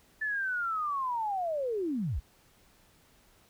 sine linear sweep, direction down, 1760 to 42.86 Hz, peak -29 dBFS, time 0.21-2.2 s, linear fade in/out 10 ms, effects pink hiss -63 dBFS RMS until 3.49 s

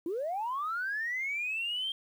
sine linear sweep, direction up, 313.3 to 3200 Hz, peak -30 dBFS, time 0.06-1.92 s, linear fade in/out 2 ms, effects tanh soft clip ceiling -26 dBFS + 10-bit

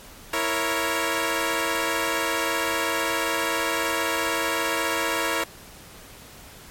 10% pulse chord, A# diminished, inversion second, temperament equal, 329.6 / 466.2 / 554.4 Hz, E4 / A#4 / C#5, 0 / 0 / 0 cents, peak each -19 dBFS, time 0.33-5.44 s, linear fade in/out 5 ms, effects pink hiss -45 dBFS RMS until 6.7 s + MP3 64 kbps

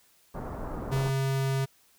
pink low-pass noise, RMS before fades -36 dBFS, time 0.34-1.1 s, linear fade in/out 10 ms, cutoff 1200 Hz, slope 24 dB/octave
square tone, 134.9 Hz, C#3, 47 cents flat, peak -26 dBFS, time 0.91-1.66 s, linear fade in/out 20 ms
effects white hiss -63 dBFS RMS until 1.98 s

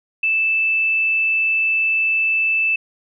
sine tone, 2637 Hz, E7, in tune, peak -15 dBFS, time 0.23-2.76 s, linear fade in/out 5 ms, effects none

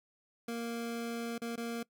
25% pulse tone with dropouts, 233.1 Hz, A#3, in tune, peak -32 dBFS, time 0.48-1.83 s, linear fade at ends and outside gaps 5 ms, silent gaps 1.381-1.417 / 1.559-1.576 s, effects noise-tail reverb RT60 0.1 s tail -22 dB re dry

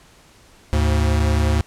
square tone pair together, 74.81 / 105.8 Hz, D2 / G#2, +33 / +33 cents, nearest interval tritone, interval 600 cents, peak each -17 / -22 dBFS, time 0.73-1.61 s, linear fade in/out 0 ms, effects pink hiss -50 dBFS RMS until 1.66 s + low-pass 10000 Hz 12 dB/octave

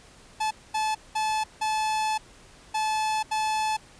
45% pulse tone bursts at uneven times, 866 Hz, A5, 28 cents flat, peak -24 dBFS, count 6, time 0.4-0.51 / 0.74-0.95 / 1.15-1.44 / 1.61-2.18 / 2.74-3.23 / 3.31-3.77 s, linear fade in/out 10 ms, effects pink hiss -52 dBFS RMS until 3.99 s + resampled to 22050 Hz

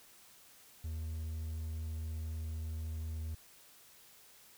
triangle tone, 79.6 Hz, D#2, 40 cents sharp, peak -35 dBFS, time 0.84-3.35 s, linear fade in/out 5 ms, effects white hiss -60 dBFS RMS until 4.57 s

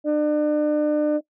sine tone pair together, 300 / 600 Hz, D4 / D5, +37 / +37 cents, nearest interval octave, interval 1200 cents, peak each -18 / -19 dBFS, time 0.04-1.21 s, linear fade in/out 50 ms, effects noise-tail reverb RT60 0.1 s tail -19 dB re dry + tanh soft clip ceiling -15 dBFS

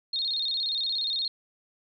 sine tone with vibrato, 3951 Hz, B7, in tune, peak -26 dBFS, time 0.13-1.28 s, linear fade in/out 5 ms, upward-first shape square, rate 17 Hz, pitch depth 120 cents each way, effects none

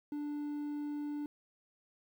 triangle tone, 293.7 Hz, D4, in tune, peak -34 dBFS, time 0.12-1.26 s, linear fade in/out 2 ms, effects 11-bit

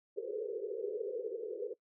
white band-pass noise, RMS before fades -39 dBFS, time 0.16-1.74 s, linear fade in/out 10 ms, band 380 to 500 Hz, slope 96 dB/octave, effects noise-tail reverb RT60 0.1 s tail -21 dB re dry

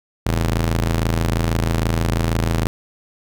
sawtooth ring-modulated tone, 82.41 Hz, E2, in tune, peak -10 dBFS, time 0.26-2.67 s, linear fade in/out 0 ms, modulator 28.1 Hz, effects none

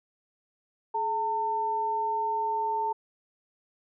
sine tone pair together, 424.8 / 900.1 Hz, G#4 / A5, +39 / +39 cents, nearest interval octave + minor second, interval 1300 cents, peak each -35 / -26 dBFS, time 0.94-2.93 s, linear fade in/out 10 ms, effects none

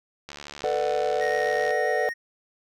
click train, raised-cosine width 0.2 ms, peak -20 dBFS, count 104, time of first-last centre 0.29-1.707 s, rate 72.7 Hz
triangle chord, B minor seventh, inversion third, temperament just, 444.5 / 493.9 / 592.7 / 740.8 Hz, A4 / B4 / D5 / F#5, +18 / 0 / +16 / +2 cents, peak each -26 dBFS, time 0.64-2.09 s, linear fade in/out 0 ms
triangle tone with vibrato, 1864.7 Hz, A#6, in tune, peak -27 dBFS, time 1.2-2.14 s, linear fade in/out 20 ms, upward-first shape sine, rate 7.6 Hz, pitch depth 11 cents each way
effects none

